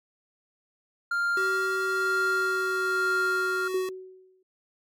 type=tone with tremolo; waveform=triangle; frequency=1396.9 Hz; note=F6; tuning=in tune; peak=-21 dBFS; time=1.11-3.68 s; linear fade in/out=5 ms; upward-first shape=sine; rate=1.1 Hz; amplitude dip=35%
type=tone with pitch glide; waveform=square; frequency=380 to 372.6 Hz; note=F#4 to F#4; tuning=+46 to +12 cents; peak=-30 dBFS; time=1.37-3.89 s; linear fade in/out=2 ms; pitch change=-34 cents; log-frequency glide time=1.84-3.28 s
type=tone with exponential decay; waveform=sine; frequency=373.7 Hz; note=F#4; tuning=17 cents sharp; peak=-24 dBFS; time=3.74-4.43 s; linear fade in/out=5 ms; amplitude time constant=150 ms
effects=MP3 96 kbps